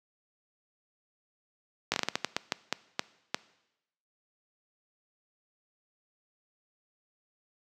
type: slowing click train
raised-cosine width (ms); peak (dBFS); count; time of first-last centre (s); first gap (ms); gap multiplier
0.2; -9; 13; 1.92-3.345; 18; 1.31
effects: noise-tail reverb RT60 0.9 s tail -20 dB re dry + high-pass 150 Hz 12 dB/octave